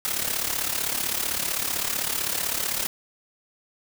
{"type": "noise with amplitude modulation", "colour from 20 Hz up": "white", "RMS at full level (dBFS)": -24, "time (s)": [0.05, 2.87], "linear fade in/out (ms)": 0, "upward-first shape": "sine", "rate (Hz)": 35.7, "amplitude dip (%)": 70, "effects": []}